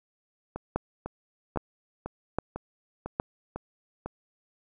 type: two click trains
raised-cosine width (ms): 1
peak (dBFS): -20 / -12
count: 8 / 4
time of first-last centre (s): 0.56-4.06 / 0.76-3.199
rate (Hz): 2 / 1.23
effects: none